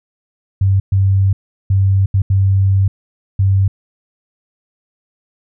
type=tone bursts at uneven times; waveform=sine; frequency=97 Hz; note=G2; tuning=18 cents flat; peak=-9 dBFS; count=6; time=0.61-0.8 / 0.92-1.33 / 1.7-2.06 / 2.14-2.22 / 2.3-2.88 / 3.39-3.68 s; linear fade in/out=5 ms; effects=none